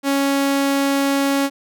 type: tone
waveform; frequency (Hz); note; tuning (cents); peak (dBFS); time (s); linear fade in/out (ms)
sawtooth; 277.2; C#4; 0; -12; 0.03-1.5; 50
effects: none